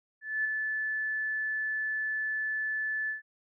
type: tone with ADSR envelope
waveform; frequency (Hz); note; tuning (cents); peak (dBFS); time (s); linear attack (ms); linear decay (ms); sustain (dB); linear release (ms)
sine; 1740; A6; -20; -25; 0.21-3.22; 240; 4; -4; 130
effects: none